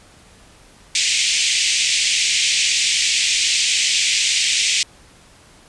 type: band-pass noise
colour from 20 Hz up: pink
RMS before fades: -18 dBFS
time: 0.95-4.83 s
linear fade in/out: 2 ms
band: 2200 to 8200 Hz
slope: 48 dB/octave
effects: pink hiss -48 dBFS RMS until 5.68 s + resampled to 24000 Hz